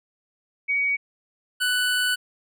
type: tone pair in turn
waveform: sine / 25% pulse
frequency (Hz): 2254 / 1489.2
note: C#7 / F#6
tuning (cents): +28 / +11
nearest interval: perfect fifth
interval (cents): 717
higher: first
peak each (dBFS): -20 / -17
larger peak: second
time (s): 0.68-0.97 / 1.6-2.16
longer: second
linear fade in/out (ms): 20
effects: none